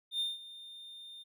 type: tone with ADSR envelope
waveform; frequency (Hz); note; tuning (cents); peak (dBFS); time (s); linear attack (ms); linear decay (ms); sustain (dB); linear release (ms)
triangle; 3624; A#7; -50; -28; 0.11-1.24; 87; 180; -17; 24
effects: none